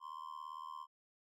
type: tone with amplitude modulation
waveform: triangle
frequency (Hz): 1046.5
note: C6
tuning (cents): 0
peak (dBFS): -39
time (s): 0-0.87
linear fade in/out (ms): 50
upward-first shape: sine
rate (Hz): 77.6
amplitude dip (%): 95
effects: none